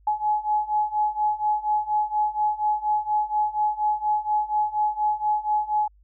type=beating tone pair; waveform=sine; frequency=844 / 848.2 Hz; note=G#5 / G#5; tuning=+28 / +36 cents; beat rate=4.2 Hz; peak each=-25 / -23 dBFS; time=0.07-5.88 s; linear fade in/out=5 ms; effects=added 50 Hz sine -53 dBFS peak until 6.03 s